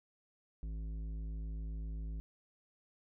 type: tone with tanh clipping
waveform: sine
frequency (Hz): 53.8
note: A1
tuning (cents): -38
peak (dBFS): -40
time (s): 0.63-2.2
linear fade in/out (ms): 0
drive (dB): 11
effects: none